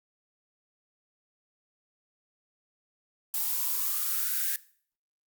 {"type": "noise with high-pass filter sweep", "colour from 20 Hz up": "violet", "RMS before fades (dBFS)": -29, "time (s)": [3.34, 4.56], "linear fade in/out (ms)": 2, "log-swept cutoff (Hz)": [810, 1700], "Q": 8.7, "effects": ["noise-tail reverb RT60 0.5 s tail -19 dB re dry", "Opus 48 kbps"]}